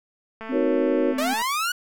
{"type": "click train", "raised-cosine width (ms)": 0.5, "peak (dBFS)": -22, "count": 225, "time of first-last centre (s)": [0.41, 1.419], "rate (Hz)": 222}
{"type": "tone", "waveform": "sine", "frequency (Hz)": 259, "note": "C4", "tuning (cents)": -17, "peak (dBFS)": -25, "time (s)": [0.49, 1.34], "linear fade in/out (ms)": 10}
{"type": "chord", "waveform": "sine", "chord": "D# minor seventh", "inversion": "none", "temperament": "equal with one note detuned", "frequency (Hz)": [311.1, 370, 472.7, 554.4], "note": ["D#4", "F#4", "A#4", "C#5"], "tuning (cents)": [0, 0, 24, 0], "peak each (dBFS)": -25, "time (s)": [0.51, 1.15], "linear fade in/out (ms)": 50}
{"type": "linear sweep", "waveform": "sawtooth", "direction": "up", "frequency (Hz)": [560, 1480], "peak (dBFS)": -19, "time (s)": [1.18, 1.72], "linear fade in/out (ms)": 5}
{"effects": []}